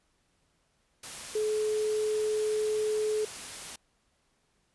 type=tone in noise; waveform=sine; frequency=428.2 Hz; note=A4; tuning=47 cents flat; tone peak=-26 dBFS; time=1.35-3.25 s; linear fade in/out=5 ms; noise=white; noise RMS=-41 dBFS; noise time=1.03-3.76 s; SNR=+12 dB; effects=pink hiss -72 dBFS RMS until 4.74 s + resampled to 24000 Hz